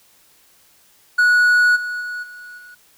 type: tone with level steps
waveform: triangle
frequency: 1464 Hz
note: F#6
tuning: 19 cents flat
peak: -9 / -21 / -23 / -33 / -37 dBFS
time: 1.18-2.75 s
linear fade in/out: 10 ms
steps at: 1.75 / 2 / 2.22 / 2.57 s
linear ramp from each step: 20 ms
effects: white hiss -54 dBFS RMS until 2.97 s